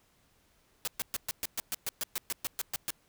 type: noise bursts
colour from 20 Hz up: white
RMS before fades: -33 dBFS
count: 15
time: 0.85-2.905 s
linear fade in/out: 0 ms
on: 25 ms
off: 120 ms
effects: pink hiss -68 dBFS RMS until 3.08 s